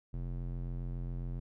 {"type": "tone with band-pass filter", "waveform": "square", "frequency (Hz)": 43.65, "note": "F1", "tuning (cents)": 0, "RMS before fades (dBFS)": -38, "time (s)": [0.13, 1.4], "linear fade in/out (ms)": 10, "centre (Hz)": 110, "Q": 0.98, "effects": []}